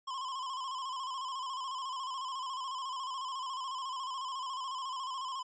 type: tone with vibrato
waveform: square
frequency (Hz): 1047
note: C6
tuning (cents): +1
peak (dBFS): -37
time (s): 0.07-5.43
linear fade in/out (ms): 10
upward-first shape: square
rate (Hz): 14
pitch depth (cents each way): 58
effects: resampled to 16000 Hz